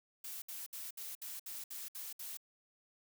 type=noise bursts; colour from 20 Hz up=blue; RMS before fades=-45 dBFS; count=9; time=0.24-2.372 s; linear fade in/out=5 ms; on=180 ms; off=64 ms; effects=none